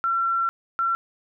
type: tone pair in turn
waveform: sine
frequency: 1357 / 1357 Hz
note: E6 / E6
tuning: +50 / +50 cents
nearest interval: unison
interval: 0 cents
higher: neither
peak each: -20 dBFS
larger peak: neither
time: 0.04-0.49 / 0.79-0.95 s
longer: first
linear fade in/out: 0 ms
effects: none